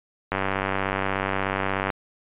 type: click train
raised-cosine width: 0.5 ms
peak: -9 dBFS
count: 154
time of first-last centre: 0.32-1.902 s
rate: 96.7 Hz
effects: resampled to 8000 Hz